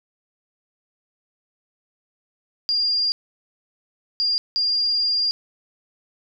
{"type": "tone bursts at uneven times", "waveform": "sine", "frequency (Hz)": 4806, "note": "D8", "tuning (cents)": 39, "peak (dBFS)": -18, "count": 3, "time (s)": [[2.69, 3.12], [4.2, 4.38], [4.56, 5.31]], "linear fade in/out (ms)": 0, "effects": []}